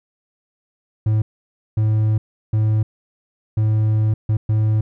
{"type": "tone bursts at uneven times", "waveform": "triangle", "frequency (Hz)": 108.3, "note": "A2", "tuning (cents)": -27, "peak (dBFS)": -12, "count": 6, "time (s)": [[1.06, 1.22], [1.77, 2.18], [2.53, 2.83], [3.57, 4.14], [4.29, 4.37], [4.49, 4.81]], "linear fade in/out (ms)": 5, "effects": []}